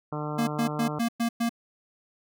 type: harmonic tone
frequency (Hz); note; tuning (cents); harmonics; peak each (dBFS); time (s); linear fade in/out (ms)
150.2; D3; +39; 1 / 2 / 3 / 4 / 5 / 6 / 7 / 8 / 9; -33 / -36 / -38 / -39 / -40 / -41 / -41 / -42 / -43; 0.12-0.99; 5
type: tone bursts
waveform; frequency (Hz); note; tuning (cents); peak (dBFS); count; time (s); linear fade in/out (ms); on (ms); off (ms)
square; 233.1; A#3; 0; -24; 6; 0.38-1.494; 10; 94; 110
effects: none